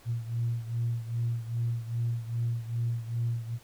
sine beating tone pair, 116.54 / 119.04 Hz, A#2 / A#2, 0 / +37 cents, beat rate 2.5 Hz, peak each -29 / -33 dBFS, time 0.05-3.59 s, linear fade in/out 50 ms, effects tanh soft clip ceiling -21 dBFS + pink hiss -57 dBFS RMS until 3.63 s

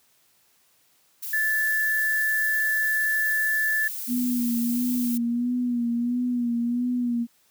violet noise, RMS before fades -33 dBFS, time 1.22-5.18 s, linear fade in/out 10 ms
sine tone, 1742 Hz, A6, 18 cents flat, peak -21 dBFS, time 1.33-3.88 s, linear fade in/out 5 ms
sine tone with vibrato, 241.3 Hz, B3, 40 cents flat, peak -22 dBFS, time 4.07-7.27 s, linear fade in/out 50 ms, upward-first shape sine, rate 1.5 Hz, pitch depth 45 cents each way
effects white hiss -63 dBFS RMS until 7.5 s + high-pass 60 Hz 12 dB/octave

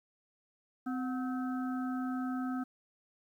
harmonic tone with a mistuned harmonic, 257.5 Hz, C4, 28 cents flat, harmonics 1 / 3 / 5 / 6, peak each -33 / -44 / -44 / -49 dBFS, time 0.86-2.64 s, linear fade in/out 10 ms, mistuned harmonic 3, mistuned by -86 cents, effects 11-bit

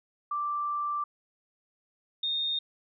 sine tone pair in turn, 1174.7 / 3675 Hz, D6 / A#7, 0 / -25 cents, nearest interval octave + minor sixth, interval 1975 cents, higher second, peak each -28 / -27 dBFS, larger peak second, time 0.31-1.04 / 2.23-2.59 s, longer first, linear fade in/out 5 ms, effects none

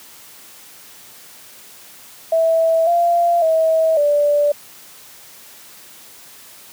sine tone with pitch steps, 654 / 689 / 644 / 584 Hz, E5 / F5 / E5 / D5, -14 / -24 / -41 / -10 cents, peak -12 dBFS, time 2.32-4.52 s, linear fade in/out 5 ms, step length 550 ms, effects white hiss -42 dBFS RMS until 6.72 s + high-pass 100 Hz 12 dB/octave

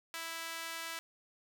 sawtooth tone with high-pass filter, 329.6 Hz, E4, in tune, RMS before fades -42 dBFS, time 0.14-0.99 s, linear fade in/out 0 ms, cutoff 1500 Hz, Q 0.88, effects none

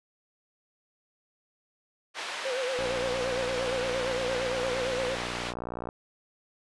white band-pass noise, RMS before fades -36 dBFS, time 2.14-5.54 s, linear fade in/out 50 ms, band 560 to 3000 Hz, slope 12 dB/octave
triangle tone with vibrato, 514 Hz, C5, 31 cents flat, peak -27 dBFS, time 2.45-5.15 s, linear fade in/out 5 ms, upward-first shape sine, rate 8.7 Hz, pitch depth 83 cents each way
click train, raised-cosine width 1 ms, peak -21 dBFS, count 186, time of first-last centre 2.79-5.889 s, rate 59.7 Hz
effects resampled to 24000 Hz

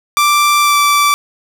sawtooth tone with pitch glide, 1175 to 1163.5 Hz, D6 to D6, +1 to -17 cents, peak -5 dBFS, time 0.17-1.14 s, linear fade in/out 0 ms, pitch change -18 cents, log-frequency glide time 0.62-0.77 s, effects none

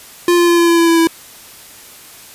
square tone with pitch steps, 349.2 / 346.4 / 343.6 / 340.8 / 338.1 / 335.4 / 332.7 / 330 Hz, F4 / F4 / F4 / F4 / E4 / E4 / E4 / E4, 0 / -14 / -28 / -42 / +44 / +30 / +16 / +2 cents, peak -9 dBFS, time 0.28-1.072 s, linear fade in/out 2 ms, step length 99 ms, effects white hiss -38 dBFS RMS until 2.34 s + resampled to 32000 Hz

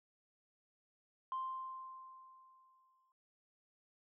sine tone with exponential decay, 1046.5 Hz, C6, in tune, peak -35 dBFS, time 1.32-3.12 s, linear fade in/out 1 ms, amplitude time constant 390 ms, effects tanh soft clip ceiling -33 dBFS

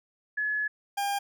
sine / 40% pulse tone pair in turn, 1703 / 803.7 Hz, G#6 / G5, +43 / +43 cents, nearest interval octave + minor second, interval 1300 cents, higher first, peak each -26 dBFS, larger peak neither, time 0.37-0.68 / 0.97-1.19 s, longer first, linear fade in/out 10 ms, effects none

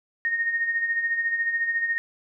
sine tone with tremolo, 1851 Hz, A#6, 13 cents flat, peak -20 dBFS, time 0.25-1.98 s, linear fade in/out 0 ms, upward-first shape sine, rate 14 Hz, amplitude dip 55%, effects none

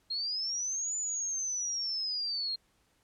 sine linear two-way sweep, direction up then down, 4186 to 7040 to 4186 Hz, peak -31 dBFS, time 0.1-2.56 s, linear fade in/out 10 ms, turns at 0.96 s, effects pink hiss -71 dBFS RMS until 3.03 s + low-pass 12000 Hz 12 dB/octave

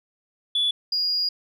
sine tone pair in turn, 3437 / 4861 Hz, A7 / D#8, -41 / -41 cents, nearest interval tritone, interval 600 cents, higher second, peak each -18 / -20 dBFS, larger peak first, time 0.55-0.71 / 0.92-1.29 s, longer second, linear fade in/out 5 ms, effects tanh soft clip ceiling -16 dBFS

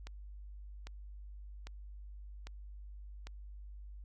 click train, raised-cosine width 0.2 ms, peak -30 dBFS, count 5, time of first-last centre 0.07-3.27 s, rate 1.25 Hz, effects added 50 Hz sine -46 dBFS peak until 4.04 s

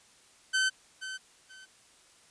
sawtooth tone with echo, 1532 Hz, G6, 40 cents flat, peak -21 dBFS, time 0.53-0.7 s, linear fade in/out 20 ms, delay 480 ms, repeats 2, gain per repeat -12 dB, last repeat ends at 1.66 s, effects white hiss -60 dBFS RMS until 2.3 s + resampled to 22050 Hz

